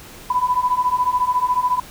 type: beating tone pair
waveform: sine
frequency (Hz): 987.8 / 1001.8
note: B5 / B5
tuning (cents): 0 / +24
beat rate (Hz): 14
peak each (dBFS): -20 / -18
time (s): 0.3-1.8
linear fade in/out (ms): 5
effects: pink hiss -40 dBFS RMS until 1.9 s